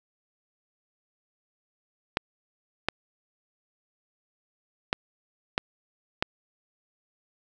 clicks, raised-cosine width 0.3 ms, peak -7 dBFS, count 5, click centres 2.171 / 2.886 / 4.929 / 5.579 / 6.225 s, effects none

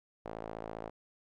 sawtooth tone with band-pass filter, 55 Hz, A1, in tune, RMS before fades -43 dBFS, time 0.25-0.9 s, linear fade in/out 10 ms, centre 630 Hz, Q 1.5, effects none

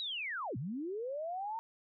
sine linear two-way sweep, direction down then up, 3951 to 108.1 to 922 Hz, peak -36 dBFS, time 0-1.59 s, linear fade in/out 0 ms, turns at 0.57 s, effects none

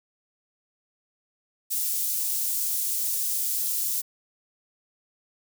white high-pass noise, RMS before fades -27 dBFS, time 1.7-4.02 s, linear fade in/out 20 ms, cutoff 7300 Hz, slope 12 dB/octave, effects none

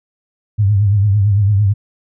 sine tone with vibrato, 101.6 Hz, G#2, 38 cents flat, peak -9 dBFS, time 0.58-1.74 s, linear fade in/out 20 ms, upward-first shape triangle, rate 8.9 Hz, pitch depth 110 cents each way, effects none

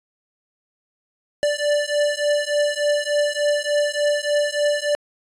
square beating tone pair, 585 / 588.4 Hz, D5 / D5, -7 / +3 cents, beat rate 3.4 Hz, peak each -22 dBFS, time 1.43-4.95 s, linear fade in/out 0 ms, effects resampled to 22050 Hz

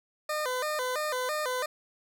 20% pulse tone with vibrato, 554.4 Hz, C#5, in tune, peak -24 dBFS, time 0.29-1.66 s, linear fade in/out 5 ms, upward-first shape square, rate 3 Hz, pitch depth 160 cents each way, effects none

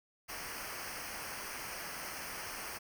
pink noise with comb filter, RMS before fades -43 dBFS, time 0.28-2.79 s, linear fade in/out 20 ms, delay 0.27 ms, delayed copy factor -0.8, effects none

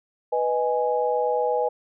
sine chord, G# minor, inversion first, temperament equal, 493.9 / 622.3 / 830.6 Hz, B4 / D#5 / G#5, 0 / 0 / 0 cents, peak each -23 / -27 / -25 dBFS, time 0.32-1.69 s, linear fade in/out 10 ms, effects none

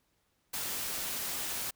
white noise, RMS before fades -36 dBFS, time 0.53-1.71 s, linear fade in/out 10 ms, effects pink hiss -75 dBFS RMS until 1.75 s

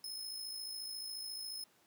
sawtooth tone with amplitude modulation, 5180 Hz, E8, 31 cents flat, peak -37 dBFS, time 0.04-1.64 s, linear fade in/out 2 ms, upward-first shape sine, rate 54.2 Hz, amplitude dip 45%, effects pink hiss -69 dBFS RMS until 1.86 s + high-pass 200 Hz 12 dB/octave

